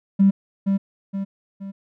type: tone with echo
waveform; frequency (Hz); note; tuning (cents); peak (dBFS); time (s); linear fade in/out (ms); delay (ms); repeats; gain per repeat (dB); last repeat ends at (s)
triangle; 196; G3; 0; -7; 0.19-0.31; 20; 470; 3; -7; 1.72
effects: tanh soft clip ceiling -9 dBFS